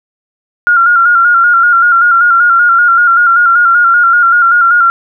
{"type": "tone with vibrato", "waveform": "sine", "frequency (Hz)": 1400, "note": "F6", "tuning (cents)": 4, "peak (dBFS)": -4, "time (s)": [0.67, 4.9], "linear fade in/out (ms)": 0, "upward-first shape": "square", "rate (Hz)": 5.2, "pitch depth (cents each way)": 39, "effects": []}